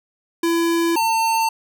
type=tone pair in turn; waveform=square; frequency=335.9 / 900.4 Hz; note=E4 / A5; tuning=+33 / +40 cents; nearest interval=octave + perfect fourth; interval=1707 cents; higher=second; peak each=-17 dBFS; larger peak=neither; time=0.43-0.96 / 0.96-1.49 s; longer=neither; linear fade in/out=5 ms; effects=none